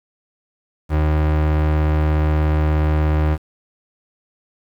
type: tone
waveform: 35% pulse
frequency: 76.8 Hz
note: D#2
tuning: 22 cents flat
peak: -13 dBFS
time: 0.89-3.38 s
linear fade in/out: 50 ms
effects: low-pass 2000 Hz 12 dB/octave + 7-bit